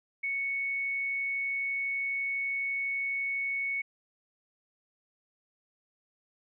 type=tone; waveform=sine; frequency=2217 Hz; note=C#7; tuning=in tune; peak=-29 dBFS; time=0.23-3.82 s; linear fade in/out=10 ms; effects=none

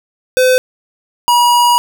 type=tone pair in turn; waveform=square; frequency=510 / 962.8 Hz; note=C5 / B5; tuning=-44 / -44 cents; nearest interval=major seventh; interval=1100 cents; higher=second; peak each=-8 dBFS; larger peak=neither; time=0.37-0.58 / 1.28-1.78 s; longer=second; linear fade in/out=0 ms; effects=none

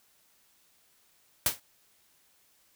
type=noise with exponential decay; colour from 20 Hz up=white; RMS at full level=-21 dBFS; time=1.46-1.6 s; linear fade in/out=2 ms; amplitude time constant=30 ms; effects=white hiss -66 dBFS RMS until 2.75 s

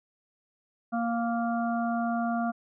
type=harmonic tone; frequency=233.1 Hz; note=A#3; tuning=in tune; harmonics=1 / 3 / 5 / 6; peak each=-28 / -30 / -38 / -38 dBFS; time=0.92-2.52 s; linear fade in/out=20 ms; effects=none

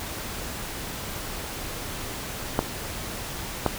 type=clicks; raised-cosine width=1 ms; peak=-6 dBFS; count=2; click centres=2.591 / 3.663 s; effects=pink hiss -34 dBFS RMS until 3.78 s

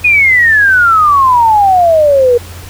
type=exponential sweep; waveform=sine; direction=down; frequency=2500 to 471 Hz; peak=-4 dBFS; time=0.04-2.38 s; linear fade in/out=10 ms; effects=added 87 Hz sine -28 dBFS peak until 2.69 s + pink hiss -32 dBFS RMS until 2.69 s

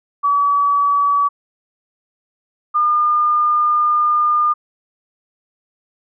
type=tone pair in turn; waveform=sine; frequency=1142 / 1209.9 Hz; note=D6 / D#6; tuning=-49 / -49 cents; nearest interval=minor second; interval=100 cents; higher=second; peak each=-12 dBFS; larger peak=neither; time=0.23-1.29 / 2.74-4.54 s; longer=second; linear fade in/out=20 ms; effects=none

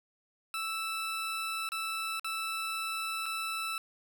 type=tone with dropouts; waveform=20% pulse; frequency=1318.5 Hz; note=E6; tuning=in tune; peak=-28 dBFS; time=0.54-3.78 s; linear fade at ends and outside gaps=1 ms; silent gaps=1.69-1.719 / 2.196-2.245 / 3.258-3.262 s; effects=11-bit

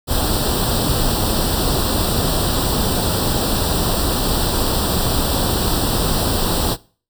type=noise with comb filter; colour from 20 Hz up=pink; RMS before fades=-18 dBFS; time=0.07-6.77 s; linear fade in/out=50 ms; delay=0.23 ms; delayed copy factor=+0.85; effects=noise-tail reverb RT60 0.4 s tail -21 dB re dry

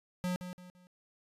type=tone with echo; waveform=square; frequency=180.5 Hz; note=F#3; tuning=43 cents flat; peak=-32 dBFS; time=0.24-0.36 s; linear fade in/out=0 ms; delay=170 ms; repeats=3; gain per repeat=-9 dB; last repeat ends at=0.87 s; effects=resampled to 32000 Hz

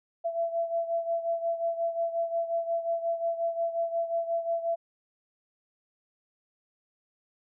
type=beating tone pair; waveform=sine; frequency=670 / 675.6 Hz; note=E5 / E5; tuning=+28 / +42 cents; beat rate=5.6 Hz; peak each=-28 / -33 dBFS; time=0.24-4.76 s; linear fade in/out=20 ms; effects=none

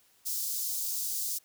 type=high-pass noise; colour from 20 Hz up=white; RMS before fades=-33 dBFS; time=0.25-1.39 s; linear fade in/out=20 ms; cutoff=4800 Hz; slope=24 dB/octave; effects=white hiss -65 dBFS RMS until 1.44 s

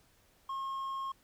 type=tone with hard clipping; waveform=sine; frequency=1078 Hz; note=C#6; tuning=49 cents flat; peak=-36 dBFS; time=0.49-1.12 s; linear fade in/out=5 ms; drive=3 dB; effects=pink hiss -67 dBFS RMS until 1.23 s

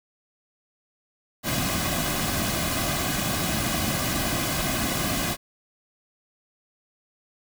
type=noise with comb filter; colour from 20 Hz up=pink; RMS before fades=-26 dBFS; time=1.43-5.37 s; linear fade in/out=50 ms; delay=2.2 ms; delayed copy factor=-0.65; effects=none

